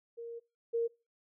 sine tone pair in turn, 466.2 / 464.1 Hz, A#4 / A#4, 0 / -8 cents, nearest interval unison, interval 8 cents, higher first, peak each -40 / -28 dBFS, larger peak second, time 0.17-0.4 / 0.73-0.88 s, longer first, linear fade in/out 20 ms, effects noise-tail reverb RT60 0.3 s tail -23 dB re dry

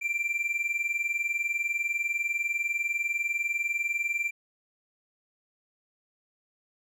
triangle tone pair together, 2344 / 2364 Hz, D7 / D7, -4 / +11 cents, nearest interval unison, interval 15 cents, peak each -30 / -27 dBFS, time 0.01-4.31 s, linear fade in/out 20 ms, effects none

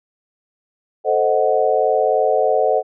sine chord, A diminished seventh, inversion none, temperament equal, 440 / 523.3 / 622.3 / 740 Hz, A4 / C5 / Eb5 / Gb5, 0 / 0 / 0 / 0 cents, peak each -19 dBFS, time 1.04-2.83 s, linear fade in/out 50 ms, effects none

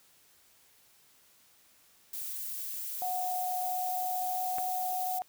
violet noise, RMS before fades -38 dBFS, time 2.13-5.19 s, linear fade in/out 5 ms
sine tone with pitch glide, 732 to 737.5 Hz, F#5 to F#5, -19 to -6 cents, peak -31 dBFS, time 3.02-5.22 s, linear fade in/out 0 ms, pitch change +13 cents, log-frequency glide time 3.5-4.47 s
click, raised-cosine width 0.5 ms, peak -25 dBFS, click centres 4.584 s
effects white hiss -63 dBFS RMS until 5.28 s

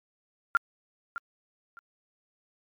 sine tone with echo, 1389 Hz, F6, 10 cents flat, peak -18 dBFS, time 0.55-0.57 s, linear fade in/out 0 ms, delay 610 ms, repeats 2, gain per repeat -13 dB, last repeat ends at 1.79 s, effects MP3 96 kbps

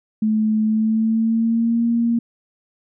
sine tone with pitch glide, 216.6 to 233.5 Hz, A3 to A#3, -27 to +3 cents, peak -15 dBFS, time 0.22-2.19 s, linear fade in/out 5 ms, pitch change +130 cents, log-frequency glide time 0.64-1.85 s, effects none

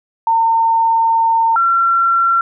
sine tone pair in turn, 909 / 1362 Hz, A#5 / F6, -44 / -44 cents, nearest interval perfect fifth, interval 700 cents, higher second, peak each -10 dBFS, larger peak neither, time 0.27-1.56 / 1.56-2.41 s, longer first, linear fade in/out 2 ms, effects none

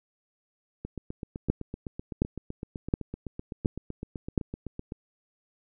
two click trains, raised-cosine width 3 ms, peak -22 / -10 dBFS, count 33 / 5, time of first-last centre 0.85-4.921 / 1.5-4.378 s, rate 7.86 / 1.39 Hz, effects none

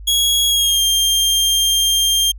sawtooth tone with pitch glide, 3322 to 3194 Hz, G#7 to G7, 0 to +32 cents, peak -10 dBFS, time 0.07-2.32 s, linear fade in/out 10 ms, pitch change -68 cents, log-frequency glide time 0.48-0.82 s, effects added 50 Hz sine -31 dBFS peak until 2.38 s

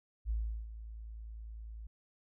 sine tone with ADSR envelope, 55 Hz, A1, in tune, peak -30 dBFS, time 0.25-1.87 s, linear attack 49 ms, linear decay 370 ms, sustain -13 dB, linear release 5 ms, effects none

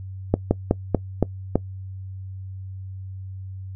slowing click train, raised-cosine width 2 ms, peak -3 dBFS, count 6, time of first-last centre 0.34-1.556 s, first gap 170 ms, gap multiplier 1.18, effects noise-tail reverb RT60 0.1 s tail -21 dB re dry + added 95 Hz sine -32 dBFS peak until 3.75 s

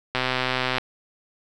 click train, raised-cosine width 0.3 ms, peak -7 dBFS, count 82, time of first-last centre 0.15-0.783 s, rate 128 Hz, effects none

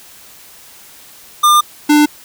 square tone pair in turn, 1201 / 297.7 Hz, D6 / D4, +38 / +24 cents, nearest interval 2 octaves, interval 2414 cents, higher first, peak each -7 dBFS, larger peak neither, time 1.43-1.61 / 1.89-2.06 s, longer first, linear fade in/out 10 ms, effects white hiss -40 dBFS RMS until 2.24 s

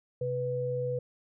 sine tone pair together, 130.81 / 494.4 Hz, C3 / B4, 0 / +2 cents, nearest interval octave + major seventh, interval 2302 cents, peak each -34 / -30 dBFS, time 0.21-0.99 s, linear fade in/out 5 ms, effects none

